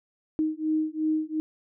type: beating tone pair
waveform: sine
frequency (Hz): 310.6 / 313.4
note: D#4 / D#4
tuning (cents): -3 / +13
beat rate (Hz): 2.8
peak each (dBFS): -27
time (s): 0.39-1.4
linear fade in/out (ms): 0
effects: none